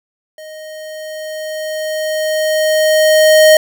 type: tone with level ramp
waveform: square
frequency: 622.3 Hz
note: D#5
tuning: in tune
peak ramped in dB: -31 to -4 dBFS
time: 0.38-3.57 s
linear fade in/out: 2 ms
effects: none